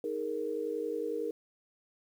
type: chord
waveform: sine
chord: D# suspended fourth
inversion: none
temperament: equal with one note detuned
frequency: 314 / 415.3 / 466.2 Hz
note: D#4 / G#4 / A#4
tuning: +16 / 0 / 0 cents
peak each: -39 / -37 / -34 dBFS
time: 0.04-1.31 s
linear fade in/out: 2 ms
effects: 10-bit